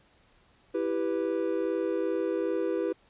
triangle chord, E minor, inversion none, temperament equal, 329.6 / 392 / 493.9 Hz, E4 / G4 / B4, 0 / 0 / 0 cents, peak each -29 dBFS, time 0.74-2.93 s, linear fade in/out 10 ms, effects pink hiss -63 dBFS RMS until 3.09 s + resampled to 8000 Hz

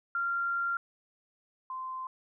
sine tone pair in turn, 1385 / 1037.6 Hz, F6 / C6, -15 / -15 cents, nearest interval perfect fourth, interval 500 cents, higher first, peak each -28 / -35 dBFS, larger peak first, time 0.15-0.77 / 1.7-2.07 s, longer first, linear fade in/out 2 ms, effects none

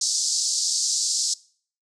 pink band-pass noise, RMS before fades -24 dBFS, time 0.01-1.34 s, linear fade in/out 5 ms, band 4500 to 8100 Hz, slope 48 dB/octave, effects noise-tail reverb RT60 0.5 s tail -22 dB re dry

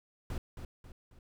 brown noise with echo, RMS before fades -36 dBFS, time 0.3-0.38 s, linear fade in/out 2 ms, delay 270 ms, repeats 3, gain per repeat -7 dB, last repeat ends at 1.19 s, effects none

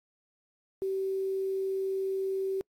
sine tone with quantisation, 384.7 Hz, G4, 33 cents flat, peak -28 dBFS, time 0.82-2.61 s, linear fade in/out 0 ms, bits 9, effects noise-tail reverb RT60 0.1 s tail -26 dB re dry + AAC 64 kbps

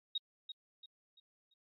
sine tone with echo, 3763 Hz, A#7, 16 cents sharp, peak -33 dBFS, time 0.15-0.18 s, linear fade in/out 5 ms, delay 340 ms, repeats 4, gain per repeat -9 dB, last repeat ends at 1.54 s, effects AAC 32 kbps

